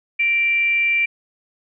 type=tone with frequency modulation; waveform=sine; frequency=2351 Hz; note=D7; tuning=1 cent sharp; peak=-15 dBFS; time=0.19-1.06 s; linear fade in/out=10 ms; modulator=476 Hz; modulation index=0.23; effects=none